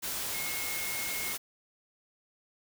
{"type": "tone in noise", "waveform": "sine", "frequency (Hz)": 2160, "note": "C#7", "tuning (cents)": -45, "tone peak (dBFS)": -38, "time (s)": [0.33, 1.34], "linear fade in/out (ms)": 20, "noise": "white", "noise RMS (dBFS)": -35, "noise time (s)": [0.02, 1.38], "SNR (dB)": -6, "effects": []}